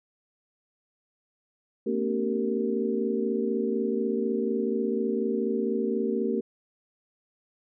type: tone cluster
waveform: sine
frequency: 227.1 / 251.2 / 283.3 / 387.3 / 462.1 Hz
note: A#3 / B3 / C#4 / G4 / A#4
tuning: -45 / +30 / +38 / -21 / -15 cents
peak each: -29 / -34 / -34 / -29 / -31 dBFS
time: 1.86-6.41 s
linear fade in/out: 10 ms
effects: none